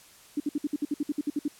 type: tone bursts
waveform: sine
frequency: 293.7 Hz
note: D4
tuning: in tune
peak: -24 dBFS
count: 13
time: 0.37-1.481 s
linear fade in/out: 5 ms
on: 31 ms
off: 59 ms
effects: white hiss -54 dBFS RMS until 1.59 s + low-pass 12000 Hz 12 dB/octave